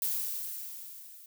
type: noise with level ramp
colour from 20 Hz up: violet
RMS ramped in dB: -30 to -52 dBFS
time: 0.02-1.26 s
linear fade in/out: 2 ms
effects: none